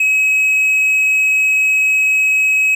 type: tone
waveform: triangle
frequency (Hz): 2554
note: D#7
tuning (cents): +45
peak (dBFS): -9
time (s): 0-2.75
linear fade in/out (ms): 5
effects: none